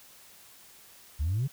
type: exponential sweep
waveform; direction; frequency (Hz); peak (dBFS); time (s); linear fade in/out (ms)
sine; up; 67.5 to 146.83; -24; 1.19-1.48; 20
effects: tanh soft clip ceiling -23 dBFS + white hiss -54 dBFS RMS until 1.52 s